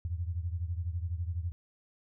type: beating tone pair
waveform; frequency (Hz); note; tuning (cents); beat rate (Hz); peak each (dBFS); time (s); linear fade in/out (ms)
sine; 83.1 / 95.1; E2 / F#2; +15 / +48; 12; -33 / -37; 0.05-1.52; 0
effects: none